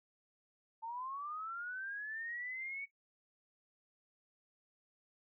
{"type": "linear sweep", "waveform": "sine", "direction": "up", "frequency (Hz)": [885, 2250], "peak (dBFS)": -40, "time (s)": [0.82, 2.86], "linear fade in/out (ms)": 20, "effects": ["noise-tail reverb RT60 0.2 s tail -23 dB re dry"]}